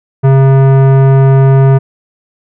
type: tone with tanh clipping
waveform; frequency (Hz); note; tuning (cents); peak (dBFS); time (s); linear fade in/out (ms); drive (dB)
sine; 134.9; C#3; -47; -5; 0.23-1.79; 20; 17
effects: none